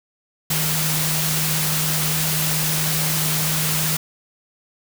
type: tone in noise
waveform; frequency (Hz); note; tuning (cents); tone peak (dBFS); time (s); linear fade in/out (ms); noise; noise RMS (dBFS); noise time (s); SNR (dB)
sine; 155.56; D#3; 0; -24; 0.5-3.97; 5; white; -22; 0.5-3.97; -5
effects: none